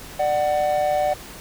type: tone pair together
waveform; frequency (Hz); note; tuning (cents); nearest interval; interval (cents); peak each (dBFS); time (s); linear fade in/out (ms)
triangle; 594 / 746.4; D5 / F#5; +20 / +15; major third; 395; -19 / -19; 0.19-1.14; 10
effects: pink hiss -39 dBFS RMS until 1.4 s